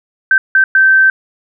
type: tone bursts at uneven times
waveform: sine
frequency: 1552 Hz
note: G6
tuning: 18 cents flat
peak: -5 dBFS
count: 3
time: 0.31-0.38 / 0.55-0.64 / 0.75-1.1 s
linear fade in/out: 2 ms
effects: none